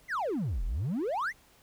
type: exponential two-way sweep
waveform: triangle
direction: down then up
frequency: 2183 to 35.89 to 2183 Hz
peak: -26 dBFS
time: 0.08-1.33 s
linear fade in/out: 50 ms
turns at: 0.64 s
effects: tanh soft clip ceiling -23 dBFS + pink hiss -61 dBFS RMS until 1.62 s